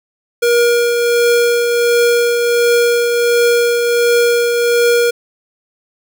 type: tone with tremolo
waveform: square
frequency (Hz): 475.3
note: A#4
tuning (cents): +34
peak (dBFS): -9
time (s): 0.42-5.11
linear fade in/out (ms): 10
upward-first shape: triangle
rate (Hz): 1.4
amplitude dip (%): 40
effects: none